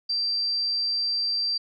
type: tone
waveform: sine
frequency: 4699 Hz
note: D8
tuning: in tune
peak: -23 dBFS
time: 0.09-1.58 s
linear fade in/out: 10 ms
effects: none